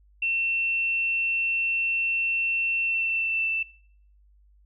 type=tone with pitch glide; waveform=sine; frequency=2700 to 2663 Hz; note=E7 to E7; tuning=+41 to +17 cents; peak=-23 dBFS; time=0.22-3.63 s; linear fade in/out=5 ms; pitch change=-24 cents; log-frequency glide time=2.85-3.5 s; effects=noise-tail reverb RT60 0.6 s tail -23 dB re dry + added 50 Hz sine -55 dBFS peak until 4.65 s